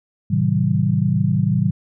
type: chord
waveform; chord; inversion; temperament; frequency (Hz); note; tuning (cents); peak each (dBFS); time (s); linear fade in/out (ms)
sine; A diminished seventh; none; just; 110 / 132 / 158.4 / 190.08; A2 / C3 / Eb3 / Gb3; 0 / +16 / +31 / +47; -21 / -21 / -20 / -20; 0.3-1.71; 10
effects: none